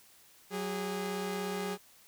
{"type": "tone pair together", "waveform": "sawtooth", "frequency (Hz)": [186.69, 410], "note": ["F#3", "G#4"], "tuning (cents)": [16, -22], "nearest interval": "octave + major second", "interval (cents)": 1362, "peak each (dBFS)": [-33, -32], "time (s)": [0.5, 1.78], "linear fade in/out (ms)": 50, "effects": ["white hiss -60 dBFS RMS until 2.07 s"]}